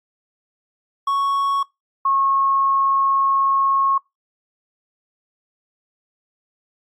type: tone pair in turn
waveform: triangle / sine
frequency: 1108.7 / 1090.9 Hz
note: C#6 / C#6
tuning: 0 / -28 cents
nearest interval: unison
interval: 28 cents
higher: first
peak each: -15 dBFS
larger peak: neither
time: 1.07-1.63 / 2.05-3.98 s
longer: second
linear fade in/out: 5 ms
effects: noise-tail reverb RT60 0.2 s tail -23 dB re dry + AAC 64 kbps